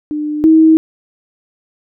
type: tone pair in turn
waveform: sine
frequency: 300.3 / 318.8 Hz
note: D4 / D#4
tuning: +39 / +42 cents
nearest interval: minor second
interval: 103 cents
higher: second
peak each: -16 / -4 dBFS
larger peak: second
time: 0.11-0.44 / 0.44-0.77 s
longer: neither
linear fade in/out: 0 ms
effects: none